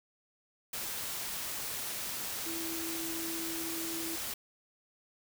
sine tone in noise, 329.6 Hz, E4, in tune, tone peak -39 dBFS, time 2.46-4.16 s, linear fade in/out 5 ms, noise white, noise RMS -38 dBFS, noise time 0.73-4.34 s, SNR -4 dB, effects none

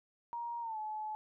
sine tone with pitch glide, 942 to 858.8 Hz, A#5 to A5, +18 to -42 cents, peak -37 dBFS, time 0.33-1.15 s, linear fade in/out 0 ms, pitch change -160 cents, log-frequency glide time 0.61-0.78 s, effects none

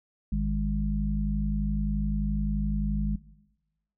harmonic tone, 51.6 Hz, G#1, 10 cents flat, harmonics 1 / 3 / 4, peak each -26 / -32 / -30 dBFS, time 0.32-3.16 s, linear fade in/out 5 ms, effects noise-tail reverb RT60 1.0 s tail -19 dB re dry

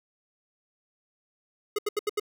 square tone bursts, 418.1 Hz, G#4, 12 cents sharp, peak -25 dBFS, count 5, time 1.76-2.198 s, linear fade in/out 5 ms, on 26 ms, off 77 ms, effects none

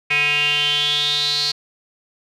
square tone with band-pass filter sweep, 146.83 Hz, D3, in tune, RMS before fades -19 dBFS, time 0.1-1.52 s, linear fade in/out 10 ms, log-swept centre 2400 to 4400 Hz, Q 8.8, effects none

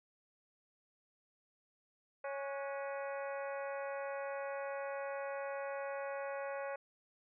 harmonic tone with a mistuned harmonic, 277.2 Hz, C#4, in tune, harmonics 2 / 3 / 4 / 5 / 6 / 7 / 8 / 9, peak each -40 / -47 / -49 / -50 / -54 / -53 / -58 / -56 dBFS, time 2.24-6.76 s, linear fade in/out 5 ms, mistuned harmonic 5, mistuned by +89 cents, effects none

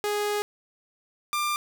sawtooth tone pair in turn, 414.8 / 1191.7 Hz, G#4 / D6, -2 / +25 cents, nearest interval octave + tritone, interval 1827 cents, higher second, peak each -21 dBFS, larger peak neither, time 0.04-0.42 / 1.33-1.56 s, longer first, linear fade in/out 0 ms, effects 9-bit

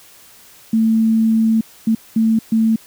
sine tone bursts at uneven times, 223 Hz, A3, 23 cents sharp, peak -11 dBFS, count 4, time 0.73-1.61 / 1.87-1.95 / 2.16-2.39 / 2.52-2.76 s, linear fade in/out 5 ms, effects white hiss -45 dBFS RMS until 2.86 s

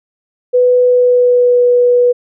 sine tone with pitch glide, 496.4 to 489.3 Hz, B4 to B4, +9 to -16 cents, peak -6 dBFS, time 0.53-2.13 s, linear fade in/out 20 ms, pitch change -25 cents, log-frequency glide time 0.82-1.63 s, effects none

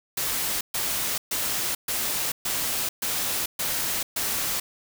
white noise bursts, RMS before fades -27 dBFS, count 8, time 0.17-4.6 s, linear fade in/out 5 ms, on 440 ms, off 130 ms, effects none

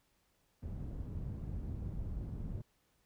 white low-pass noise, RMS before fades -41 dBFS, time 0.62-2.62 s, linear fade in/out 10 ms, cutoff 110 Hz, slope 12 dB/octave, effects pink hiss -75 dBFS RMS until 3.05 s

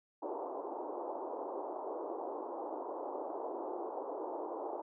pink band-pass noise, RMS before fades -41 dBFS, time 0.22-4.82 s, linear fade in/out 10 ms, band 320 to 1000 Hz, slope 48 dB/octave, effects none

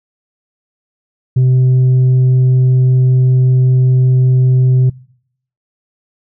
sine tone, 128.2 Hz, C3, 35 cents flat, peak -4 dBFS, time 1.36-4.9 s, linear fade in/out 10 ms, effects noise-tail reverb RT60 0.7 s tail -25 dB re dry + tanh soft clip ceiling -6 dBFS

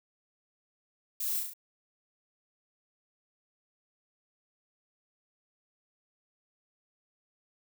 violet noise with echo, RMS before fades -34 dBFS, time 1.2-1.4 s, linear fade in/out 5 ms, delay 34 ms, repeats 4, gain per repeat -3 dB, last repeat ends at 1.536 s, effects none

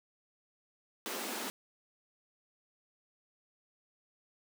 pink high-pass noise, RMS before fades -39 dBFS, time 1.06-1.5 s, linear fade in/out 0 ms, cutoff 200 Hz, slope 96 dB/octave, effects none

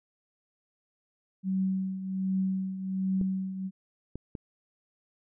sine tone with tremolo, 189.7 Hz, F#3, 43 cents sharp, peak -24 dBFS, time 1.43-3.71 s, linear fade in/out 50 ms, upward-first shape triangle, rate 1.3 Hz, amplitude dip 70%
clicks, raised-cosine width 3 ms, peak -24 dBFS, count 3, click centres 3.213 / 4.156 / 4.352 s
effects none

